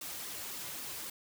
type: noise with flanger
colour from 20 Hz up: white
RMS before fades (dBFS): -42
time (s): 0.01-1.1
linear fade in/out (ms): 5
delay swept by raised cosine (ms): 1.2 to 4.6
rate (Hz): 3.8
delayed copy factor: -0.6
effects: none